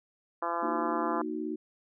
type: harmonic tone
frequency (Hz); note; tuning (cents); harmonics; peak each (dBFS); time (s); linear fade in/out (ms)
170; F3; -46; 2 / 3 / 4 / 5 / 6 / 7 / 8 / 9 / 10; -40 / -39 / -36 / -37 / -34 / -36 / -40 / -48 / -48; 0.42-1.22; 5
type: chord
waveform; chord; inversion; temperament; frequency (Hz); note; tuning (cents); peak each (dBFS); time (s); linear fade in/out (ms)
sine; D# minor; second; equal; 233.1 / 311.1 / 370; A#3 / D#4 / F#4; 0 / 0 / 0; -38 / -34 / -37; 0.62-1.56; 10
effects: none